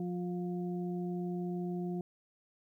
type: harmonic tone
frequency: 177.3 Hz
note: F3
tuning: 26 cents sharp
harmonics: 1 / 2 / 4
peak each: -35 / -39 / -48 dBFS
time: 0-2.01 s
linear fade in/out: 2 ms
effects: 12-bit